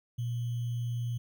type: tone with sample-and-hold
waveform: sine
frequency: 119.4 Hz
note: A#2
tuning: 42 cents sharp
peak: -30 dBFS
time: 0.18-1.18 s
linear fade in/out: 10 ms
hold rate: 3150 Hz
effects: none